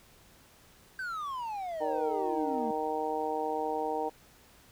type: exponential sweep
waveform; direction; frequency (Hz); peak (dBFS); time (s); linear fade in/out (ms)
triangle; down; 1568 to 219.7; -32; 0.99-2.71; 2
type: harmonic tone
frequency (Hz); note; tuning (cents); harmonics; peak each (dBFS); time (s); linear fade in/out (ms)
155.2; D#3; -4; 2 / 3 / 4 / 5 / 6; -39 / -34 / -39 / -34 / -37; 1.8-4.1; 20
effects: pink hiss -59 dBFS RMS until 4.71 s